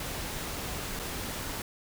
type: noise with dropouts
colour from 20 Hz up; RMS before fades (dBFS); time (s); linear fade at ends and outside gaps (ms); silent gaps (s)
pink; -36; 0-1.62; 2; 0.992-0.996
effects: none